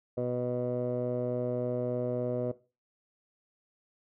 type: tone with low-pass filter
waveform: 15% pulse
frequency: 123.47 Hz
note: B2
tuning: in tune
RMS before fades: -31 dBFS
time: 0.17-2.52 s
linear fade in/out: 10 ms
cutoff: 580 Hz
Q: 5.5
effects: noise-tail reverb RT60 0.3 s tail -17 dB re dry